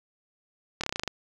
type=slowing click train; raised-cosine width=0.2 ms; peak=-12 dBFS; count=9; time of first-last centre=0.81-1.077 s; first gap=26 ms; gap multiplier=1.07; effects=none